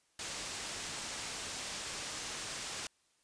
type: low-pass noise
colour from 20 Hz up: white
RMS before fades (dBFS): -42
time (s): 0.19-2.87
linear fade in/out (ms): 2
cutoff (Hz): 8200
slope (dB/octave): 24
effects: white hiss -73 dBFS RMS until 3.23 s + resampled to 22050 Hz